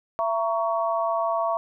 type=chord; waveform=sine; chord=A# diminished; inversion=second; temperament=just; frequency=671.3 / 932.3 / 1118.8 Hz; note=E5 / A#5 / C#6; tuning=+31 / 0 / +16 cents; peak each=-24 / -29 / -27 dBFS; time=0.19-1.57 s; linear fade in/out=0 ms; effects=none